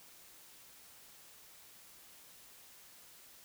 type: silence
effects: white hiss -58 dBFS RMS until 3.44 s